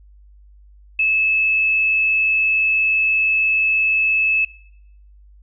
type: tone with frequency modulation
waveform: sine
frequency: 2603 Hz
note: E7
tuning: 22 cents flat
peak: -14 dBFS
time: 0.99-4.45 s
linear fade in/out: 5 ms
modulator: 76.6 Hz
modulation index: 0.23
effects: noise-tail reverb RT60 0.8 s tail -22 dB re dry + added 50 Hz sine -44 dBFS peak until 5.42 s